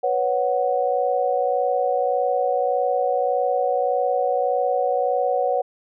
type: chord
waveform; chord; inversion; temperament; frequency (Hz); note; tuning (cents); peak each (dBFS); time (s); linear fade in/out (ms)
sine; B suspended second; none; just; 493.9 / 555.6 / 740.8; B4 / C#5 / F#5; 0 / +4 / +2; -23 / -23 / -22; 0.03-5.62; 10
effects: none